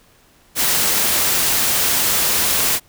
white noise, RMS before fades -17 dBFS, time 0.55-2.8 s, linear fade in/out 50 ms, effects pink hiss -53 dBFS RMS until 2.88 s

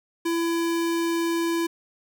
square tone, 335.3 Hz, E4, 30 cents sharp, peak -23 dBFS, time 0.25-1.67 s, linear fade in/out 10 ms, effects 10-bit

